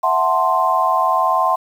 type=chord; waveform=sine; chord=F# half-diminished seventh; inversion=third; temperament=equal; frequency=659.3 / 740 / 880 / 1046.5 Hz; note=E5 / F#5 / A5 / C6; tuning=0 / 0 / 0 / 0 cents; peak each=-21 / -19 / -22 / -16 dBFS; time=0.03-1.56 s; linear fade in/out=10 ms; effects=7-bit